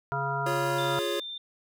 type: harmonic tone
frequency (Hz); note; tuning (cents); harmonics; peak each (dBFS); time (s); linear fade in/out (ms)
138.59; C#3; 0; 1 / 3 / 5 / 7 / 9 / 10; -33 / -38 / -34 / -32 / -40 / -33; 0.12-0.99; 0
type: chord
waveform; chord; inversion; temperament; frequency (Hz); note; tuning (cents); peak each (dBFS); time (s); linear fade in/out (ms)
square; Db major; first; equal; 349.2 / 415.3 / 554.4; F4 / Ab4 / Db5; 0 / 0 / 0; -33; 0.46-1.2; 5
type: tone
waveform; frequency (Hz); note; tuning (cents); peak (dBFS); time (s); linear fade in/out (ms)
sine; 3586; A7; +32; -35; 0.78-1.38; 5
effects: none